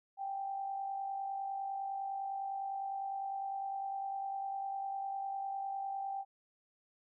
sine tone with amplitude modulation, 784 Hz, G5, in tune, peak -34 dBFS, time 0.17-6.25 s, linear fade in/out 50 ms, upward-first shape sine, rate 49.9 Hz, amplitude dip 45%, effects none

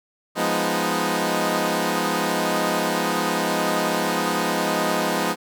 10% pulse chord, F half-diminished seventh, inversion none, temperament equal, 174.61 / 207.7 / 246.9 / 311.1 Hz, F3 / Ab3 / Cb4 / Eb4, 0 / 0 / 0 / 0 cents, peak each -18 dBFS, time 0.35-5.36 s, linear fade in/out 50 ms, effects none

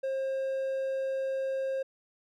triangle tone, 534 Hz, C5, 35 cents sharp, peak -27 dBFS, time 0.03-1.83 s, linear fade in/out 10 ms, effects none

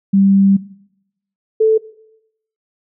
sine tone pair in turn, 196 / 439.5 Hz, G3 / A4, 0 / -2 cents, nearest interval octave + major second, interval 1398 cents, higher second, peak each -8 dBFS, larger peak neither, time 0.13-0.57 / 1.6-1.78 s, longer first, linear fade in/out 10 ms, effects noise-tail reverb RT60 0.8 s tail -19 dB re dry

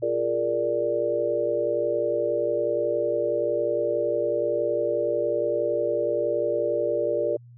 sine chord, Bb dominant seventh, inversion second, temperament equal, 349.2 / 415.3 / 466.2 / 587.3 Hz, F4 / Ab4 / Bb4 / D5, 0 / 0 / 0 / 0 cents, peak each -30 / -30 / -27 / -25 dBFS, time 0.02-7.37 s, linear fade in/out 10 ms, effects added 120 Hz sine -45 dBFS peak until 7.57 s

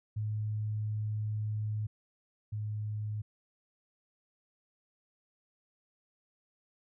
sine tone pair in turn, 106.9 / 106.22 Hz, A2 / G#2, -49 / +39 cents, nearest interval unison, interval 12 cents, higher first, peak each -31 / -33 dBFS, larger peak first, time 0.16-1.87 / 2.52-3.22 s, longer first, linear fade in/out 10 ms, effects none

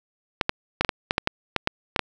clicks, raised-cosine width 0.3 ms, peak -4 dBFS, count 12, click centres 0.412 / 0.494 / 0.81 / 0.848 / 0.892 / 1.109 / 1.181 / 1.274 / 1.563 / 1.674 / 1.962 / 1.993 s, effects none

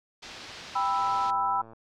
white low-pass noise, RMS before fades -44 dBFS, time 0.22-1.31 s, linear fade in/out 10 ms, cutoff 5100 Hz, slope 24 dB/octave
sine chord, E minor, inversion first, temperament just, 791.1 / 988.9 / 1318.5 Hz, G5 / B5 / E6, +16 / +2 / 0 cents, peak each -29 / -27 / -29 dBFS, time 0.75-1.62 s, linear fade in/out 10 ms
click train, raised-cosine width 1 ms, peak -35 dBFS, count 85, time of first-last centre 0.99-1.733 s, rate 113 Hz
effects none

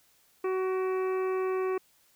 harmonic tone with a mistuned harmonic, 375.1 Hz, F#4, 24 cents sharp, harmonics 1 / 2 / 3 / 4 / 5 / 6 / 7, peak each -27 / -42 / -37 / -48 / -47 / -48 / -50 dBFS, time 0.44-1.78 s, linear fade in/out 5 ms, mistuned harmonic 6, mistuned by +49 cents, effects white hiss -65 dBFS RMS until 2.15 s

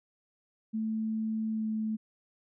sine tone with pitch glide, 220 to 218.1 Hz, A3 to A3, 0 to -15 cents, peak -29 dBFS, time 0.73-1.97 s, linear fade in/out 20 ms, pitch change -15 cents, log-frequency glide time 1.51-1.66 s, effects none

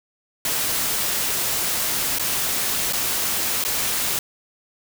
white noise with dropouts, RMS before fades -23 dBFS, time 0.45-4.19 s, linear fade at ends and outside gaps 2 ms, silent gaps 2.186-2.195 / 2.926-2.932 / 3.64-3.649 s, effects none

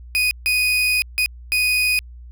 35% pulse tone bursts at uneven times, 2489 Hz, D#7, in tune, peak -14 dBFS, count 4, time 0.15-0.31 / 0.46-1.02 / 1.18-1.26 / 1.52-1.99 s, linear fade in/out 0 ms, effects added 60 Hz sine -36 dBFS peak until 2.31 s

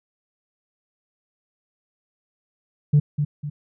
sine tone with echo, 146.83 Hz, D3, in tune, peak -10 dBFS, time 2.93-3 s, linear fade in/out 10 ms, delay 250 ms, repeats 2, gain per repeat -8 dB, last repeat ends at 3.5 s, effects tanh soft clip ceiling -9 dBFS

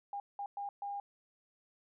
sine tone bursts at uneven times, 807 Hz, G#5, 50 cents flat, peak -37 dBFS, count 4, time 0.13-0.2 / 0.39-0.46 / 0.57-0.69 / 0.82-1 s, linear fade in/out 2 ms, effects none

